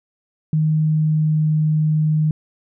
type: tone with pitch glide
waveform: sine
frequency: 155.56 to 154.49 Hz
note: D#3 to D#3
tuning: 0 to -12 cents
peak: -14 dBFS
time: 0.53-2.31 s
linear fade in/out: 2 ms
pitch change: -12 cents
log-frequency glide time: 0.74-1.5 s
effects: none